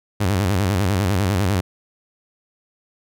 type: tone with vibrato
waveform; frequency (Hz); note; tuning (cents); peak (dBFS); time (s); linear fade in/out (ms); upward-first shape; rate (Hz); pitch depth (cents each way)
sawtooth; 96.4; G2; -28; -13; 0.2-1.61; 10; square; 10; 130
effects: none